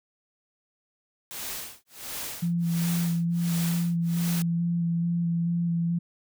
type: noise with tremolo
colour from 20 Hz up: white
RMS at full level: -34 dBFS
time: 1.31-4.42 s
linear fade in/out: 0 ms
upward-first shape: sine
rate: 1.4 Hz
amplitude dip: 100%
type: tone with vibrato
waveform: sine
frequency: 170.1 Hz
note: F3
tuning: 45 cents flat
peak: -23 dBFS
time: 2.42-5.99 s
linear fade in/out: 10 ms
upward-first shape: square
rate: 2.3 Hz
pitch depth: 12 cents each way
effects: none